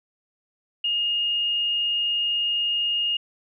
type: tone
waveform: sine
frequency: 2846 Hz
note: F7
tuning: 32 cents sharp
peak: -21 dBFS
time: 0.84-3.17 s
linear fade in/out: 5 ms
effects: none